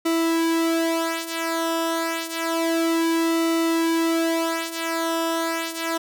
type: tone with flanger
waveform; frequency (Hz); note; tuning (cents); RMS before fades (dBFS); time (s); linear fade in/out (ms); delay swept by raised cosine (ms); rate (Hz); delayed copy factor
sawtooth; 329.6; E4; 0; -23; 0.05-5.98; 10; 1.2 to 3.5; 0.29; -0.7
effects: none